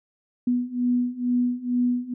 sine beating tone pair, 244.5 / 246.7 Hz, B3 / B3, -17 / -2 cents, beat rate 2.2 Hz, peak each -25 / -23 dBFS, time 0.47-2.14 s, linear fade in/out 5 ms, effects none

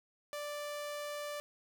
sawtooth tone, 587.3 Hz, D5, in tune, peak -35 dBFS, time 0.33-1.4 s, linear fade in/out 0 ms, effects none

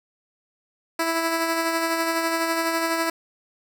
10% pulse tone with tremolo, 329.6 Hz, E4, in tune, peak -12 dBFS, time 0.99-3.1 s, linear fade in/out 5 ms, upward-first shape sine, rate 12 Hz, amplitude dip 35%, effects none

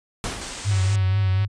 pink noise with exponential decay, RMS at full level -26 dBFS, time 0.24-1.07 s, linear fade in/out 1 ms, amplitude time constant 180 ms
white low-pass noise, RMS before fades -36 dBFS, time 0.41-0.96 s, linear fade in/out 5 ms, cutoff 9000 Hz, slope 96 dB/octave
sine tone with vibrato, 98 Hz, G2, in tune, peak -17 dBFS, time 0.64-1.48 s, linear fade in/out 50 ms, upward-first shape triangle, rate 4.1 Hz, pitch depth 85 cents each way
click train, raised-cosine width 0.3 ms, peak -21 dBFS, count 139, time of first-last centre 0.71-1.448 s, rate 187 Hz
effects resampled to 22050 Hz

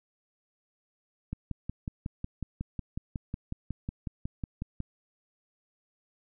click train, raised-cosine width 5 ms, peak -21 dBFS, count 20, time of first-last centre 1.33-4.803 s, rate 5.47 Hz, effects none

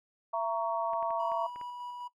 sine chord, A# diminished, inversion second, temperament just, 671.3 / 932.3 / 1118.8 Hz, E5 / A#5 / C#6, +31 / 0 / +16 cents, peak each -33 / -33 / -35 dBFS, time 0.33-1.47 s, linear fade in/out 10 ms
clicks, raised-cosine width 0.5 ms, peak -34 dBFS, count 6, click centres 0.934 / 1.027 / 1.106 / 1.318 / 1.56 / 1.613 s
triangle tone with tremolo, 975 Hz, B5, 23 cents flat, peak -37 dBFS, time 1.19-2.08 s, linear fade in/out 10 ms, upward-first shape square, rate 4.9 Hz, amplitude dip 25%
effects noise-tail reverb RT60 0.1 s tail -17 dB re dry

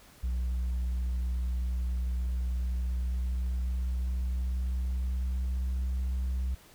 sine tone with pitch glide, 61.74 to 63.92 Hz, B1 to C2, 0 to -40 cents, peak -25 dBFS, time 0.23-6.55 s, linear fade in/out 10 ms, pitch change +60 cents, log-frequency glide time 2.59-6 s, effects tanh soft clip ceiling -27 dBFS + pink hiss -56 dBFS RMS until 6.74 s

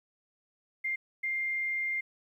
sine tone bursts at uneven times, 2107 Hz, C7, 12 cents sharp, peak -29 dBFS, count 2, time 0.84-0.96 / 1.23-2.01 s, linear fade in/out 10 ms, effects 11-bit

